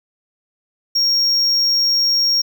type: tone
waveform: triangle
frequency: 5570 Hz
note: F8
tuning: 5 cents flat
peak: -12 dBFS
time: 0.95-2.42 s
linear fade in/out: 10 ms
effects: 9-bit